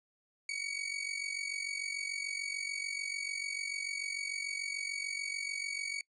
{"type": "tone with amplitude modulation", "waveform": "sawtooth", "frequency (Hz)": 2252, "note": "C#7", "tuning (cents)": 27, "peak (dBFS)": -29, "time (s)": [0.49, 6.01], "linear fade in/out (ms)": 2, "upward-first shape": "sine", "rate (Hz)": 46.8, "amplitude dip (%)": 75, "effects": ["noise-tail reverb RT60 0.1 s tail -24 dB re dry", "resampled to 22050 Hz"]}